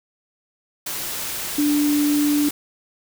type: tone in noise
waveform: sine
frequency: 293.3 Hz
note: D4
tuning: 2 cents flat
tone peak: -16 dBFS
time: 1.58-2.49 s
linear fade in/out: 5 ms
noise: white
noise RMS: -28 dBFS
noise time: 0.86-2.51 s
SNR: +9 dB
effects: none